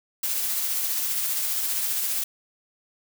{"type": "noise with tremolo", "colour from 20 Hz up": "blue", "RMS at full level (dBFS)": -25, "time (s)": [0.23, 2.24], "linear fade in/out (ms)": 5, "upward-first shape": "triangle", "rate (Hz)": 15, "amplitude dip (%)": 30, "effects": []}